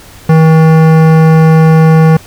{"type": "tone with hard clipping", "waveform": "sine", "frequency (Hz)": 159.8, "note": "D#3", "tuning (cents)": 47, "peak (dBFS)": -4, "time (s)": [0.29, 2.17], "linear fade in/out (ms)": 5, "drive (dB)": 17, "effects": ["added 95 Hz sine -39 dBFS peak until 2.26 s", "pink hiss -35 dBFS RMS until 2.26 s"]}